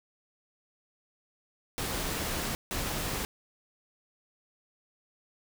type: noise bursts at uneven times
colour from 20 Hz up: pink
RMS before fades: -33 dBFS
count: 2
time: 1.78-2.55 / 2.71-3.25 s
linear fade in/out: 0 ms
effects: none